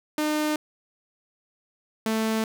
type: tone pair in turn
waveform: sawtooth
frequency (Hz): 303.8 / 221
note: D#4 / A3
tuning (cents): -41 / +8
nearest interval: tritone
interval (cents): 551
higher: first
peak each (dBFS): -19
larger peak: neither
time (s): 0.18-0.56 / 2.06-2.44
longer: neither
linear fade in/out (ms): 2
effects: none